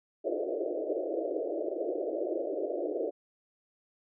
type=band-pass noise; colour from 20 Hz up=pink; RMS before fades=-33 dBFS; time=0.24-3.11 s; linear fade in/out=20 ms; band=310 to 660 Hz; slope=96 dB/octave; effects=none